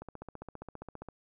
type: click train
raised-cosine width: 1 ms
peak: -29 dBFS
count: 17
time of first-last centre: 0.02-1.087 s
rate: 15 Hz
effects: none